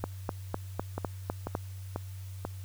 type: two click trains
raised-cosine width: 1 ms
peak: -16 / -19 dBFS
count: 7 / 4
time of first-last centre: 0.04-1.551 / 0.98-2.451 s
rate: 3.97 / 2.04 Hz
effects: added 95 Hz sine -39 dBFS peak until 2.64 s + white hiss -56 dBFS RMS until 2.64 s